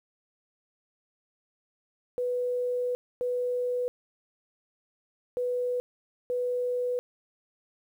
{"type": "tone bursts at uneven times", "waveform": "sine", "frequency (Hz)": 493.9, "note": "B4", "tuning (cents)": 0, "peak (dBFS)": -26, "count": 4, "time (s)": [[2.18, 2.95], [3.21, 3.88], [5.37, 5.8], [6.3, 6.99]], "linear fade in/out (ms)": 0, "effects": ["10-bit"]}